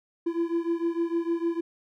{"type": "beating tone pair", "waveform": "triangle", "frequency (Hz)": [334.7, 341.3], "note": ["E4", "F4"], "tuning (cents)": [26, -40], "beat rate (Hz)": 6.6, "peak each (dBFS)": [-25, -27], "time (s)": [0.26, 1.61], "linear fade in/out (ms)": 10, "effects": []}